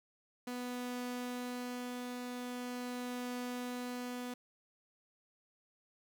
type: tone with tremolo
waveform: sawtooth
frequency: 246.9 Hz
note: B3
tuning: in tune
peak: -34 dBFS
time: 0.47-4.34 s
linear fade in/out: 5 ms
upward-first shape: triangle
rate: 0.43 Hz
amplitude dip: 25%
effects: 10-bit